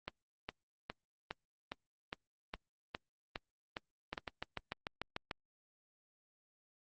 two click trains, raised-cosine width 0.3 ms, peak -23 / -22 dBFS, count 11 / 9, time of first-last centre 0.08-4.178 / 4.13-5.312 s, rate 2.44 / 6.77 Hz, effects Opus 24 kbps

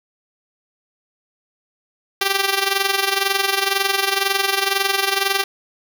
5% pulse tone with amplitude modulation, 392 Hz, G4, in tune, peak -3 dBFS, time 2.21-5.44 s, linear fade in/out 5 ms, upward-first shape sine, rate 22 Hz, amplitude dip 70%, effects none

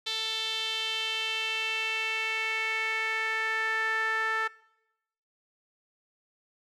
sawtooth tone with band-pass filter sweep, 442.7 Hz, A4, 11 cents sharp, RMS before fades -30 dBFS, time 0.06-4.48 s, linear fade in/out 10 ms, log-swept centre 3700 to 1600 Hz, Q 4.2, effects noise-tail reverb RT60 0.9 s tail -22 dB re dry

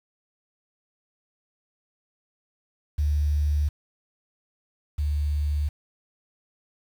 sine tone pair in turn, 73.9 / 73.64 Hz, D2 / D2, +11 / +5 cents, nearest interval unison, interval 6 cents, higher first, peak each -20 / -22 dBFS, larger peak first, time 2.98-3.69 / 4.98-5.69 s, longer neither, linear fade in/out 10 ms, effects 8-bit

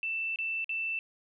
sine tone with dropouts, 2663 Hz, E7, 17 cents sharp, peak -30 dBFS, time 0.03-0.99 s, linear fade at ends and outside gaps 1 ms, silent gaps 0.359-0.387 / 0.644-0.693 s, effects none

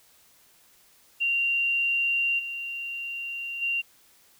sine tone with level steps, 2768 Hz, F7, 16 cents flat, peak -22 / -31 / -24 dBFS, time 1.2-3.82 s, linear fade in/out 20 ms, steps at 2.38 / 3.61 s, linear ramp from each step 20 ms, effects white hiss -59 dBFS RMS until 4.39 s

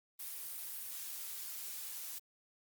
blue noise, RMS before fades -44 dBFS, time 0.19-2.19 s, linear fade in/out 10 ms, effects Opus 32 kbps

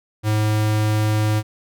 square tone, 107.2 Hz, A2, 45 cents flat, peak -17 dBFS, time 0.23-1.43 s, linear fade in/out 50 ms, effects none

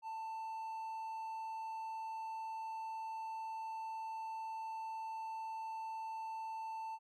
triangle tone, 889 Hz, A5, 18 cents sharp, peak -39 dBFS, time 0.02-6.99 s, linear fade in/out 50 ms, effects none

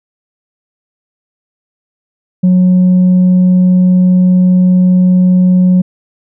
sine tone with tanh clipping, 182.5 Hz, F#3, 24 cents flat, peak -5 dBFS, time 2.43-5.82 s, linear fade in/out 10 ms, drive 1 dB, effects none

